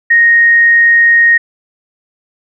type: tone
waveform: sine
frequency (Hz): 1864.7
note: A#6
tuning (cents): 0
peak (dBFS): -4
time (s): 0.1-1.38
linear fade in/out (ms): 10
effects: none